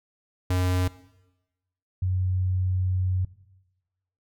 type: tone pair in turn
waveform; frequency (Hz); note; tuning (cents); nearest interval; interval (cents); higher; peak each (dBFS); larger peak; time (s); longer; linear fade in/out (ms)
square / sine; 91.1 / 92.43; F#2 / F#2; -26 / -1; unison; 25; second; -22; neither; 0.5-0.88 / 2.02-3.25; second; 5
effects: noise-tail reverb RT60 1.0 s tail -18 dB re dry